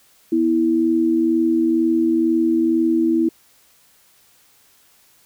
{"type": "tone pair together", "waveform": "sine", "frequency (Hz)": [245.1, 327.2], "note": ["B3", "E4"], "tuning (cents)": [-13, -13], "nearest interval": "perfect fourth", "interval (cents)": 500, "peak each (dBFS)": [-21, -15], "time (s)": [0.32, 3.29], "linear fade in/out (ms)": 5, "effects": ["white hiss -55 dBFS RMS until 5.25 s"]}